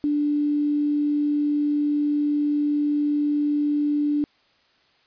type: tone with quantisation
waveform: sine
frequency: 293.7 Hz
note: D4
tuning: in tune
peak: -19 dBFS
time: 0.04-4.24 s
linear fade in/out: 0 ms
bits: 8
effects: white hiss -61 dBFS RMS until 5.06 s + resampled to 11025 Hz